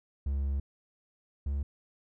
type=tone pair in turn; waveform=triangle; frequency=69.3 / 70.39 Hz; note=C#2 / C#2; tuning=0 / +27 cents; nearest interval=unison; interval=27 cents; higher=second; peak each=-26 / -27 dBFS; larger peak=first; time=0.26-0.6 / 1.46-1.63 s; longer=first; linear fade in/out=5 ms; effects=none